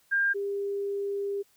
sine tone pair in turn, 1602 / 400.5 Hz, G6 / G4, +37 / +37 cents, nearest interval 2 octaves, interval 2400 cents, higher first, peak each -22 / -28 dBFS, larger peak first, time 0.11-0.34 / 0.34-1.43 s, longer second, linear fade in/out 20 ms, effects white hiss -65 dBFS RMS until 1.56 s

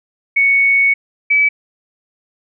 sine tone pair in turn, 2221 / 2293 Hz, C#7 / D7, +3 / -42 cents, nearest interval minor second, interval 55 cents, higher second, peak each -9 dBFS, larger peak neither, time 0.36-0.94 / 1.3-1.49 s, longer first, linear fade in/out 10 ms, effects none

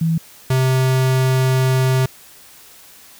sine / square tone pair in turn, 163.3 / 130.42 Hz, E3 / C3, -16 / -5 cents, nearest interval major third, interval 389 cents, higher first, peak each -14 dBFS, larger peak neither, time 0.01-0.18 / 0.5-2.06 s, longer second, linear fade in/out 5 ms, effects white hiss -44 dBFS RMS until 3.19 s

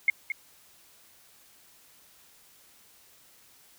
sine tone with echo, 2156 Hz, C#7, 49 cents flat, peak -17 dBFS, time 0.08-0.1 s, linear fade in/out 2 ms, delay 220 ms, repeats 1, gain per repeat -10 dB, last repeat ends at 0.32 s, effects white hiss -58 dBFS RMS until 3.78 s

